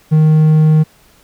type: tone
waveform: triangle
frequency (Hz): 155.56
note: D#3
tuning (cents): 0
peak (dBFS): -4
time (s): 0.11-0.84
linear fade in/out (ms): 20
effects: pink hiss -49 dBFS RMS until 1.23 s